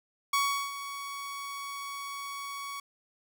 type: tone with ADSR envelope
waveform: sawtooth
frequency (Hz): 1121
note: C#6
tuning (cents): +19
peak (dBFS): -20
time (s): 0.33-2.8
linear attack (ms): 6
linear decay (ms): 370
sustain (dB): -13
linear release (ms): 4
effects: 9-bit